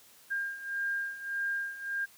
sine beating tone pair, 1604 / 1605.7 Hz, G6 / G6, +39 / +41 cents, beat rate 1.7 Hz, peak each -37 / -33 dBFS, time 0.3-2.06 s, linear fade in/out 20 ms, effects white hiss -58 dBFS RMS until 2.17 s + high-pass 60 Hz 12 dB/octave

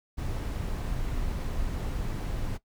brown noise, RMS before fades -31 dBFS, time 0.17-2.58 s, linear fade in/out 20 ms, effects noise-tail reverb RT60 0.1 s tail -17 dB re dry

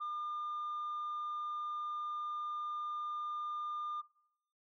sine tone, 1205 Hz, D6, 44 cents sharp, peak -35 dBFS, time 0-4.02 s, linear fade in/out 20 ms, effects noise-tail reverb RT60 0.7 s tail -21 dB re dry + tanh soft clip ceiling -35 dBFS

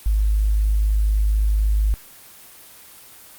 sine tone, 52.1 Hz, G#1, 6 cents sharp, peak -15 dBFS, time 0.06-1.94 s, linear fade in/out 0 ms, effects white hiss -44 dBFS RMS until 3.38 s + Opus 24 kbps

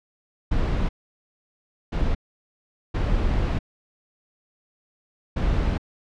brown noise bursts at uneven times, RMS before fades -22 dBFS, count 4, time 0.51-0.89 / 1.92-2.15 / 2.94-3.59 / 5.36-5.78 s, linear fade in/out 10 ms, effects low-pass 4000 Hz 12 dB/octave

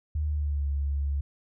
sine tone with pitch glide, 75.6 to 70.54 Hz, D#2 to C#2, -49 to +31 cents, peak -25 dBFS, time 0.15-1.21 s, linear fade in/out 5 ms, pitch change -120 cents, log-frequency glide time 0.26-0.67 s, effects none

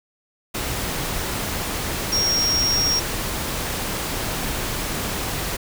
sine tone in noise, 5588 Hz, F8, in tune, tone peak -18 dBFS, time 2.12-3 s, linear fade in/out 10 ms, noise pink, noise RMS -26 dBFS, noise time 0.54-5.57 s, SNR +5 dB, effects none

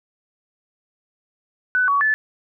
sine tone with pitch steps, 1497 / 1127 / 1740 Hz, F#6 / C#6 / A6, +20 / +28 / -20 cents, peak -15 dBFS, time 1.75-2.14 s, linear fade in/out 0 ms, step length 130 ms, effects none

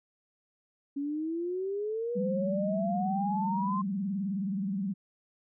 sine exponential sweep, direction up, 277.2 to 1062 Hz, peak -30 dBFS, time 0.96-3.82 s, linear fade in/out 10 ms
sine tone with vibrato, 195 Hz, G3, 9 cents flat, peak -29 dBFS, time 2.15-4.94 s, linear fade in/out 20 ms, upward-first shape sine, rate 19 Hz, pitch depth 130 cents each way
effects none

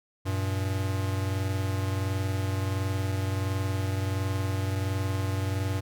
square tone pair together, 95.78 / 117.2 Hz, G2 / A#2, -40 / +10 cents, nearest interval minor third, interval 350 cents, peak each -28 / -34 dBFS, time 0.25-5.81 s, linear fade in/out 20 ms, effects none

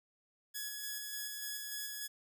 5% pulse tone with tremolo, 1687 Hz, G#6, 27 cents sharp, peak -28 dBFS, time 0.54-2.08 s, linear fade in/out 20 ms, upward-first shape square, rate 3.4 Hz, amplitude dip 25%, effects none

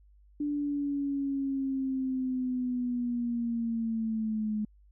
sine linear sweep, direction down, 293.7 to 211.4 Hz, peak -28 dBFS, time 0.4-4.65 s, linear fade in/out 5 ms, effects added 50 Hz sine -56 dBFS peak until 4.91 s

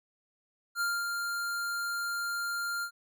square tone with ADSR envelope, 1396.9 Hz, F6, in tune, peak -28 dBFS, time 0.75-2.91 s, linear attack 59 ms, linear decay 230 ms, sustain -4 dB, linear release 80 ms, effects none

